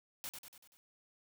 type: noise with echo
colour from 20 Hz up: white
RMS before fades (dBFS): -43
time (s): 0.24-0.29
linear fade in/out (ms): 0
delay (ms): 96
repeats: 5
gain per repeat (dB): -5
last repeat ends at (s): 0.77
effects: none